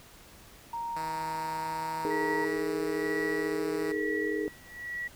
sine tone, 932.3 Hz, A#5, in tune, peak -32 dBFS, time 0.73-2.45 s, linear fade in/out 5 ms
5% pulse tone with pitch glide, 160.2 to 162.62 Hz, E3 to E3, -49 to -23 cents, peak -27 dBFS, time 0.96-3.92 s, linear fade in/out 5 ms, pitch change +26 cents, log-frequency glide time 1.6-2.68 s
sine chord, D# suspended fourth, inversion none, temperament equal with one note detuned, 311.1 / 415.3 / 457.6 Hz, D#4 / G#4 / A#4, 0 / 0 / -32 cents, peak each -33 / -32 / -35 dBFS, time 2.05-4.48 s, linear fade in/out 0 ms
sine tone with tremolo, 1934 Hz, B6, 37 cents flat, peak -32 dBFS, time 2.1-5.08 s, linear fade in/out 10 ms, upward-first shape sine, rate 1.1 Hz, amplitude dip 95%
effects pink hiss -53 dBFS RMS until 5.15 s

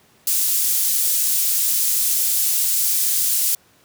pink high-pass noise, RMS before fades -19 dBFS, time 0.27-3.55 s, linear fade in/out 2 ms, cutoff 8500 Hz, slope 12 dB/octave, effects pink hiss -55 dBFS RMS until 3.84 s + high-pass 100 Hz 12 dB/octave

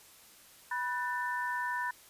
sine tone cluster, 980 / 1498 / 1781 Hz, B5 / F#6 / A6, -14 / +21 / +21 cents, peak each -34 / -39 / -36 dBFS, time 0.71-1.91 s, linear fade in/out 5 ms, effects white hiss -57 dBFS RMS until 2.09 s + resampled to 32000 Hz

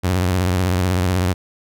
sawtooth tone with vibrato, 91.2 Hz, F#2, 24 cents flat, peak -12 dBFS, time 0.03-1.34 s, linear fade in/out 20 ms, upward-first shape sine, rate 16 Hz, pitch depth 96 cents each way, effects none

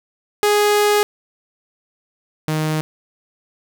sawtooth tone pair in turn, 415.3 / 155.56 Hz, G#4 / D#3, 0 / 0 cents, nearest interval octave + perfect fourth, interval 1700 cents, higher first, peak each -9 / -14 dBFS, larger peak first, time 0.43-1.03 / 2.48-2.81 s, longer first, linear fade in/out 0 ms, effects none

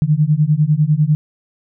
sine beating tone pair, 146.83 / 156.83 Hz, D3 / D#3, 0 / +14 cents, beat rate 10 Hz, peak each -14 / -14 dBFS, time 0.02-1.15 s, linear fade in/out 0 ms, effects none

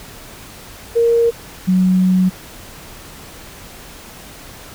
sine tone pair in turn, 466.2 / 185.01 Hz, A#4 / F#3, 0 / 0 cents, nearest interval octave + major third, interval 1600 cents, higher first, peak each -10 dBFS, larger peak neither, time 0.95-1.31 / 1.67-2.3 s, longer second, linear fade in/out 20 ms, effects pink hiss -37 dBFS RMS until 4.74 s

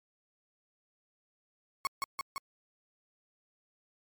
35% pulse tone with echo, 1100 Hz, C#6, 14 cents flat, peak -27 dBFS, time 1.85-1.87 s, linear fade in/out 0 ms, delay 170 ms, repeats 3, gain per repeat -2 dB, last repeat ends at 2.38 s, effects MP3 96 kbps

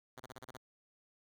5% pulse tone bursts, 129.1 Hz, C3, 23 cents flat, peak -36 dBFS, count 7, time 0.17-0.573 s, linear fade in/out 5 ms, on 31 ms, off 31 ms, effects none

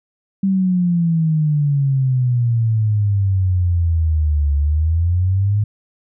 sine exponential two-way sweep, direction down then up, 196 to 71 to 106.2 Hz, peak -13 dBFS, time 0.43-5.64 s, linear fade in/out 5 ms, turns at 4.55 s, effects none

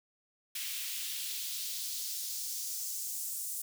white noise with high-pass filter sweep, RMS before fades -38 dBFS, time 0.55-3.62 s, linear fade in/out 5 ms, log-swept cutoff 2500 to 8200 Hz, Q 1.5, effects none

